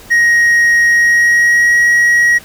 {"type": "tone with pitch glide", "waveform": "triangle", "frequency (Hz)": [1881, 1902.9], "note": ["A#6", "A#6"], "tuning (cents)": [15, 35], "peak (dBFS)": -5, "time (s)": [0.1, 2.39], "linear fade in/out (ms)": 20, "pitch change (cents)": 20, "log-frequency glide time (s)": [0.87, 1.77], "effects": ["pink hiss -37 dBFS RMS until 2.44 s"]}